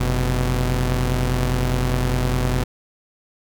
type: tone pair together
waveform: sawtooth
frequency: 45.06 / 125.4 Hz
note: F#1 / B2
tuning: -45 / +27 cents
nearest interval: octave + tritone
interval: 1772 cents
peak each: -17 dBFS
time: 0-2.64 s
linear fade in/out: 10 ms
effects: none